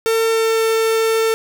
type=tone with pitch glide; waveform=45% pulse; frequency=451.2 to 447.8 Hz; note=A4 to A4; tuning=+44 to +30 cents; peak=-14 dBFS; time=0.06-1.34 s; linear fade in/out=0 ms; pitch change=-14 cents; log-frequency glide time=0.29-0.64 s; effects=none